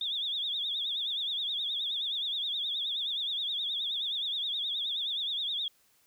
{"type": "tone with vibrato", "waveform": "sine", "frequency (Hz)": 3520, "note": "A7", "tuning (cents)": 0, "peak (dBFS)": -30, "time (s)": [0.01, 5.68], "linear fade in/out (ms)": 2, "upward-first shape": "triangle", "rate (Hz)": 9.5, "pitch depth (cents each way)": 150, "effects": ["white hiss -67 dBFS RMS until 6.06 s"]}